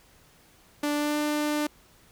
sawtooth tone with pitch glide, 293.7 to 298.3 Hz, D4 to D4, 0 to +27 cents, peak -21 dBFS, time 0.83-1.67 s, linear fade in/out 5 ms, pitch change +27 cents, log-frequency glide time 0.94-1.18 s, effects pink hiss -58 dBFS RMS until 2.11 s

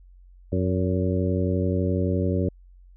harmonic tone with a mistuned harmonic, 91.7 Hz, F#2, 15 cents flat, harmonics 1 / 2 / 3 / 4 / 5 / 6, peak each -24 / -27 / -29 / -30 / -31 / -32 dBFS, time 0.52-2.49 s, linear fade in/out 5 ms, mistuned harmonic 6, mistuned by +41 cents, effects added 45 Hz sine -47 dBFS peak until 2.96 s

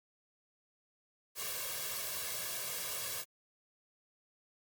white noise with comb filter, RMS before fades -39 dBFS, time 1.35-3.25 s, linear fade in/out 50 ms, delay 1.8 ms, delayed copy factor +0.8, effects high-pass 100 Hz 12 dB/octave + Opus 48 kbps

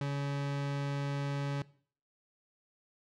40% pulse tone, 141.2 Hz, C#3, 32 cents sharp, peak -31 dBFS, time 0.01-1.62 s, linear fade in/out 2 ms, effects noise-tail reverb RT60 0.5 s tail -20 dB re dry + low-pass 5000 Hz 12 dB/octave

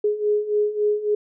sine beating tone pair, 416.2 / 419.8 Hz, G#4 / G#4, +4 / +19 cents, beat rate 3.6 Hz, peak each -24 / -20 dBFS, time 0.04-1.15 s, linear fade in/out 5 ms, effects none

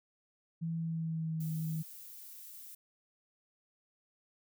sine tone with pitch glide, 164.81 to 159.75 Hz, E3 to D#3, 0 to +46 cents, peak -33 dBFS, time 0.61-1.83 s, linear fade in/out 20 ms, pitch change -54 cents, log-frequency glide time 0.76-1.38 s
violet noise, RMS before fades -50 dBFS, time 1.4-2.75 s, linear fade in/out 5 ms
effects none

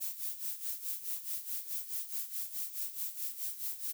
violet noise with tremolo, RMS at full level -36 dBFS, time 0-3.93 s, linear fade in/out 20 ms, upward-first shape sine, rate 4.7 Hz, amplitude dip 75%, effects none

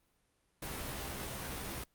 pink noise with comb filter, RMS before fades -41 dBFS, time 0.62-1.84 s, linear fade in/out 5 ms, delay 15 ms, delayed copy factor +0.65, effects pink hiss -75 dBFS RMS until 1.94 s + Opus 32 kbps

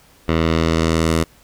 10% pulse tone with low-pass filter sweep, 81.5 Hz, E2, 19 cents flat, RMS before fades -17 dBFS, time 0.28-1.24 s, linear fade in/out 10 ms, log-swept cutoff 2900 to 12000 Hz, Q 0.96, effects pink hiss -51 dBFS RMS until 1.43 s

